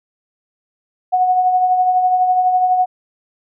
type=tone with tremolo; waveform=sine; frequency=735 Hz; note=F#5; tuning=12 cents flat; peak=-9 dBFS; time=1.12-2.86 s; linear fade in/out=20 ms; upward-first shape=triangle; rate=12 Hz; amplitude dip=50%; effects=none